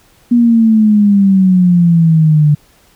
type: exponential sweep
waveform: sine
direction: down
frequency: 242 to 146.7 Hz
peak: -5 dBFS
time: 0.31-2.55 s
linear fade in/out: 10 ms
effects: pink hiss -49 dBFS RMS until 2.95 s